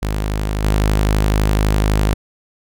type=tone with level steps; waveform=sawtooth; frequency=51.91 Hz; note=G#1; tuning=in tune; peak=-14 / -9 dBFS; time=0.02-2.14 s; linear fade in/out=10 ms; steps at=0.63 s; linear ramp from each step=20 ms; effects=none